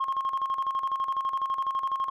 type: tone with tremolo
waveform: sine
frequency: 1074 Hz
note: C6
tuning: 45 cents sharp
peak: -22 dBFS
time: 0-2.1 s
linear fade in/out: 10 ms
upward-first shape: square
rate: 12 Hz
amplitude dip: 65%
effects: tanh soft clip ceiling -22 dBFS